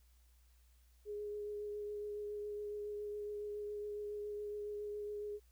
sine tone with vibrato, 415.7 Hz, G#4, 2 cents sharp, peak -40 dBFS, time 1.05-5.4 s, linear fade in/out 50 ms, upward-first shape triangle, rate 7.2 Hz, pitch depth 15 cents each way, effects added 60 Hz sine -64 dBFS peak until 5.51 s + white hiss -75 dBFS RMS until 5.51 s

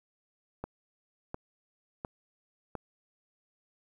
click train, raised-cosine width 1 ms, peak -22 dBFS, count 4, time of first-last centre 0.64-2.753 s, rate 1.42 Hz, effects 10-bit

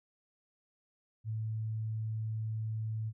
sine tone, 110 Hz, A2, in tune, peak -33 dBFS, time 1.24-3.13 s, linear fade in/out 50 ms, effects none

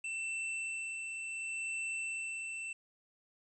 square tone with tremolo, 2676 Hz, E7, 25 cents sharp, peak -36 dBFS, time 0.04-2.73 s, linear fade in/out 5 ms, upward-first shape sine, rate 0.69 Hz, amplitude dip 35%, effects resampled to 24000 Hz + 11-bit

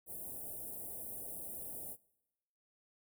white band-stop noise, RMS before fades -45 dBFS, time 0.06-1.97 s, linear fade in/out 50 ms, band 750 to 9100 Hz, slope 48 dB/octave, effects noise-tail reverb RT60 1.0 s tail -24 dB re dry

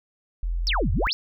sine tone, 42.7 Hz, F1, 38 cents flat, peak -23 dBFS, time 0.43-1.07 s, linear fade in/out 0 ms
sine exponential two-way sweep, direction down then up, 5588 to 69.6 to 5588 Hz, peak -22 dBFS, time 0.67-1.13 s, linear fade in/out 0 ms, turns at 0.92 s
effects none

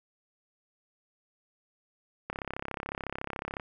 click train, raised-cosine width 0.5 ms, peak -19 dBFS, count 45, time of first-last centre 2.3-3.598 s, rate 33.9 Hz, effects 10-bit

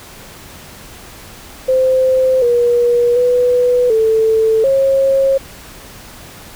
sine tone with pitch steps, 519 / 479.9 / 493.4 / 443.1 / 541 Hz, C5 / B4 / B4 / A4 / C#5, -14 / -50 / -2 / +12 / -42 cents, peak -9 dBFS, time 1.68-5.38 s, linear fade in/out 10 ms, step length 740 ms, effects pink hiss -36 dBFS RMS until 6.55 s

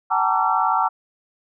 sine tone cluster, 757 / 870 / 928 / 1155 / 1352 Hz, F#5 / A5 / A#5 / D6 / E6, +39 / -20 / -8 / -29 / +43 cents, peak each -23 dBFS, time 0.1-0.89 s, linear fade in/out 20 ms, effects none

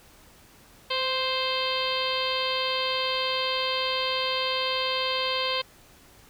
harmonic tone with a mistuned harmonic, 523.3 Hz, C5, in tune, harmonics 1 / 2 / 3 / 4 / 5 / 6 / 7 / 8 / 9, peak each -31 / -31 / -39 / -36 / -34 / -31 / -35 / -34 / -38 dBFS, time 0.9-5.62 s, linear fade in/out 10 ms, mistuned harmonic 1, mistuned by -21 cents, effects pink hiss -54 dBFS RMS until 6.29 s

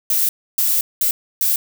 violet noise bursts at uneven times, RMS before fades -17 dBFS, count 4, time 0.1-0.29 / 0.58-0.81 / 1.01-1.11 / 1.41-1.56 s, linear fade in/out 2 ms, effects none

